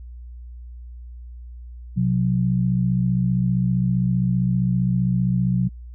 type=tone pair together; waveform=sine; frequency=127.44 / 182.7 Hz; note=C3 / F#3; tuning=-45 / -22 cents; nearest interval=tritone; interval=623 cents; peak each=-20 dBFS; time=1.96-5.69 s; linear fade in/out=20 ms; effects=added 60 Hz sine -35 dBFS peak until 5.94 s